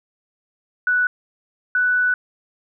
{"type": "tone pair in turn", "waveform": "sine", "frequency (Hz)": [1480, 1486.4], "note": ["F#6", "F#6"], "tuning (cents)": [0, 7], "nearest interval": "unison", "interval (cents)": 7, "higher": "second", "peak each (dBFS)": -15, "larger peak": "neither", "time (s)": [[0.87, 1.07], [1.75, 2.14]], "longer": "second", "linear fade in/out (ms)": 2, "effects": []}